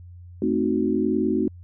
sine chord, A diminished seventh, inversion none, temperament equal, 220 / 261.6 / 311.1 / 370 Hz, A3 / C4 / Eb4 / Gb4, 0 / 0 / 0 / 0 cents, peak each -25 dBFS, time 0.42-1.48 s, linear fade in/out 2 ms, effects added 88 Hz sine -40 dBFS peak until 1.63 s

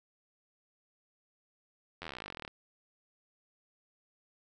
slowing click train, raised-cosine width 0.3 ms, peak -25 dBFS, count 26, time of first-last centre 2.02-2.478 s, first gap 11 ms, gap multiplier 1.04, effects none

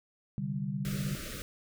sine chord, C suspended second, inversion none, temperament equal, 130.81 / 146.83 / 196 Hz, C3 / D3 / G3, 0 / 0 / 0 cents, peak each -38 / -35 / -35 dBFS, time 0.38-1.15 s, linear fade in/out 0 ms
pink band-stop noise, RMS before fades -41 dBFS, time 0.85-1.42 s, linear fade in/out 0 ms, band 620 to 1200 Hz, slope 96 dB/octave
effects none

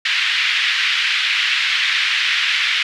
white band-pass noise, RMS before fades -18 dBFS, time 0.05-2.83 s, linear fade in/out 5 ms, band 1700 to 3400 Hz, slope 24 dB/octave, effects none

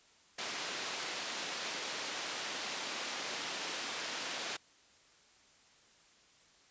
white band-pass noise, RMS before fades -40 dBFS, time 0.38-4.57 s, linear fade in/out 10 ms, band 250 to 4900 Hz, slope 12 dB/octave, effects white hiss -64 dBFS RMS until 6.7 s + resampled to 16000 Hz

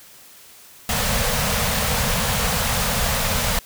pink band-stop noise, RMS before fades -21 dBFS, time 0.89-3.59 s, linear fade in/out 2 ms, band 240 to 440 Hz, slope 96 dB/octave, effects white hiss -46 dBFS RMS until 3.65 s

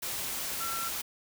sine tone in noise, 1353 Hz, E6, 45 cents sharp, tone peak -35 dBFS, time 0.6-0.89 s, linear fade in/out 10 ms, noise white, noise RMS -35 dBFS, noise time 0.02-1.02 s, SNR -3 dB, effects none

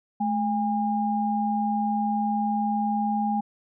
sine tone pair together, 215.1 / 812 Hz, A3 / G#5, -39 / -39 cents, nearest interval octave + major seventh, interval 2300 cents, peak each -25 dBFS, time 0.2-3.41 s, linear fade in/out 10 ms, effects none

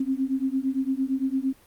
sine beating tone pair, 261.6 / 270.4 Hz, C4 / C#4, 0 / -43 cents, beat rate 8.8 Hz, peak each -26 dBFS, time 0-1.53 s, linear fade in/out 5 ms, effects pink hiss -56 dBFS RMS until 1.66 s + Opus 32 kbps

